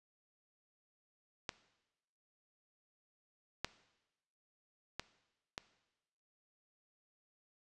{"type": "clicks", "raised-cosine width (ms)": 0.2, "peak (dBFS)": [-20, -17, -21, -22], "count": 4, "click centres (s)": [1.492, 3.646, 4.996, 5.579], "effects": ["noise-tail reverb RT60 1.0 s tail -17 dB re dry", "resampled to 24000 Hz"]}